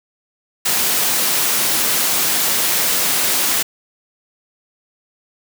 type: high-pass noise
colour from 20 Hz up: white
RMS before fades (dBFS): -17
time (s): 0.65-3.63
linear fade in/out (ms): 10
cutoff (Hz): 140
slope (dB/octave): 12
effects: none